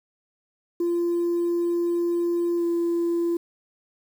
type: tone with pitch glide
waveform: sine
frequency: 344.5 to 340.9 Hz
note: F4 to F4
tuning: -24 to -42 cents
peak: -19 dBFS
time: 0.8-3.37 s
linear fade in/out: 5 ms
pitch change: -18 cents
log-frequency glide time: 2.57-2.64 s
effects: tanh soft clip ceiling -19 dBFS + 8-bit